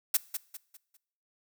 blue noise with echo, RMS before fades -24 dBFS, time 0.14-0.17 s, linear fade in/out 5 ms, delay 200 ms, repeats 4, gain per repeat -9 dB, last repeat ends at 0.97 s, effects noise-tail reverb RT60 0.7 s tail -21 dB re dry

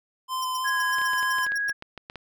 square tone with vibrato, 1029 Hz, C6, 29 cents flat, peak -27 dBFS, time 0.28-1.48 s, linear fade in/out 50 ms, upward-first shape square, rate 3.1 Hz, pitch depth 8 cents each way
sawtooth tone bursts, 5588 Hz, F8, in tune, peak -30 dBFS, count 11, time 0.42-1.706 s, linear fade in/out 5 ms, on 26 ms, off 100 ms
sine tone, 1655 Hz, G#6, 6 cents flat, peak -24 dBFS, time 0.64-1.73 s, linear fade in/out 20 ms
clicks, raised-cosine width 0.3 ms, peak -22 dBFS, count 12, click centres 0.985 / 1.016 / 1.134 / 1.229 / 1.385 / 1.466 / 1.52 / 1.695 / 1.824 / 1.977 / 2.099 / 2.157 s
effects none

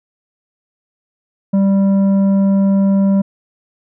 sine tone with tanh clipping, 196 Hz, G3, in tune, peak -11 dBFS, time 1.53-3.22 s, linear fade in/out 10 ms, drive 8 dB, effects none

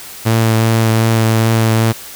sawtooth tone with vibrato, 112.4 Hz, A2, 37 cents sharp, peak -6 dBFS, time 0.25-1.93 s, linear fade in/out 20 ms, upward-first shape sine, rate 2.6 Hz, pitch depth 14 cents each way, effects white hiss -32 dBFS RMS until 2.15 s

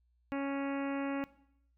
harmonic tone, 277.2 Hz, C#4, in tune, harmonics 1 / 2 / 3 / 4 / 5 / 6 / 7 / 8 / 9 / 10, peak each -34 / -40 / -44 / -46 / -48 / -50 / -51 / -52 / -53 / -54 dBFS, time 0.32-1.24 s, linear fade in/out 0 ms, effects noise-tail reverb RT60 0.7 s tail -18 dB re dry + added 60 Hz sine -69 dBFS peak until 1.77 s

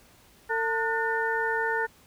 harmonic tone with a mistuned harmonic, 450.7 Hz, A4, 42 cents sharp, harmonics 1 / 2 / 3 / 4, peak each -30 / -30 / -30 / -30 dBFS, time 0.49-1.87 s, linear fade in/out 20 ms, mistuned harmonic 3, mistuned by +130 cents, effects pink hiss -57 dBFS RMS until 2.06 s

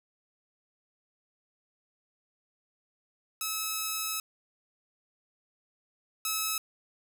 5% pulse tone pair in turn, 1293 / 1293 Hz, E6 / E6, -34 / -34 cents, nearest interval unison, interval 0 cents, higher neither, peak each -19 / -17 dBFS, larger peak second, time 3.41-4.2 / 6.25-6.58 s, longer first, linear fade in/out 2 ms, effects none

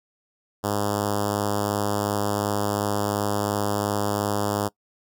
5% pulse tone with notch filter, 102.8 Hz, G#2, 17 cents flat, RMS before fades -25 dBFS, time 0.63-4.69 s, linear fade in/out 20 ms, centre 2400 Hz, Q 0.68, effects noise-tail reverb RT60 0.1 s tail -22 dB re dry

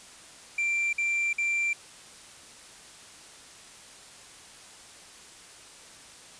triangle tone bursts, 2358 Hz, D7, 6 cents sharp, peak -23 dBFS, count 3, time 0.58-1.732 s, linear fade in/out 5 ms, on 350 ms, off 51 ms, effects white hiss -49 dBFS RMS until 6.39 s + resampled to 22050 Hz

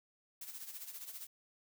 blue noise with tremolo, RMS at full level -45 dBFS, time 0.41-1.27 s, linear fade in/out 5 ms, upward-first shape sine, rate 15 Hz, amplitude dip 65%, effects none

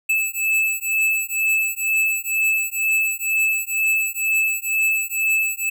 square beating tone pair, 2617 / 2619.1 Hz, E7 / E7, -13 / -12 cents, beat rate 2.1 Hz, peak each -22 dBFS, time 0.09-5.7 s, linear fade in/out 10 ms, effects none

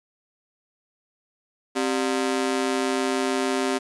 sawtooth ring-modulated tone, 327.2 Hz, E4, 13 cents flat, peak -15 dBFS, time 1.75-3.79 s, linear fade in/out 20 ms, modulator 63.2 Hz, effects resampled to 24000 Hz + 9-bit

